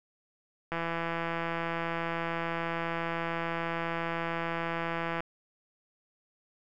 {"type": "click train", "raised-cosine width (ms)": 0.5, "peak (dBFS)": -18, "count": 750, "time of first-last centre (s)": [0.72, 5.205], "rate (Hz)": 167, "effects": []}